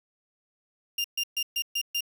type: tone bursts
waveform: 30% pulse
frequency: 2800 Hz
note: F7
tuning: 4 cents sharp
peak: -23 dBFS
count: 6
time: 0.98-2.008 s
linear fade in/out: 5 ms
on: 63 ms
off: 130 ms
effects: 9-bit